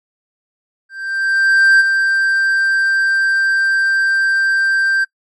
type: tone with ADSR envelope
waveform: triangle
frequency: 1574 Hz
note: G6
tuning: 7 cents sharp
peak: -4 dBFS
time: 0.89-5.05 s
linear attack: 910 ms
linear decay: 22 ms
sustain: -6 dB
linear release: 17 ms
effects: noise-tail reverb RT60 0.1 s tail -22 dB re dry + MP3 48 kbps